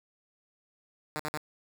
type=tone bursts; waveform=5% pulse; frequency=152.1 Hz; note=D#3; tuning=39 cents flat; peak=-21 dBFS; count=3; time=1.16-1.374 s; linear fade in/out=0 ms; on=34 ms; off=56 ms; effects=none